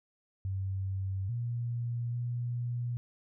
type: tone with pitch steps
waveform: sine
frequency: 96 / 119 / 120.8 Hz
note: G2 / A#2 / B2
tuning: -36 / +36 / -38 cents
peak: -31 dBFS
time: 0.45-2.97 s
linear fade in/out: 0 ms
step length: 840 ms
effects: none